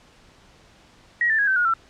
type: tone with pitch steps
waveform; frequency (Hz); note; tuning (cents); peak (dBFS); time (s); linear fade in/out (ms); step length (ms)
sine; 1900 / 1772.8 / 1654 / 1543.3 / 1439.9 / 1343.5; A#6 / A6 / G#6 / G6 / F#6 / E6; +33 / +13 / -8 / -27 / -48 / +33; -17; 1.21-1.738; 2; 88
effects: pink hiss -53 dBFS RMS until 1.89 s + low-pass 6000 Hz 12 dB/octave